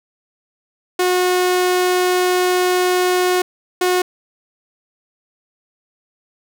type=tone bursts at uneven times; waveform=sawtooth; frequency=363.1 Hz; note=F#4; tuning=33 cents flat; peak=-10 dBFS; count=2; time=0.99-3.42 / 3.81-4.02 s; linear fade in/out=5 ms; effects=none